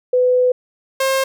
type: tone pair in turn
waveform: sine / sawtooth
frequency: 501 / 533.6 Hz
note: B4 / C5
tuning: +25 / +34 cents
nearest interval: minor second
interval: 109 cents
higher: second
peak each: -11 dBFS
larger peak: neither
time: 0.13-0.52 / 1-1.24 s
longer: first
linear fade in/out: 5 ms
effects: none